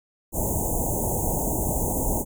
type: band-stop noise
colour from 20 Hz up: pink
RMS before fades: -25 dBFS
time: 0.32-2.25 s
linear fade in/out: 50 ms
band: 940 to 6500 Hz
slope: 96 dB/octave
effects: none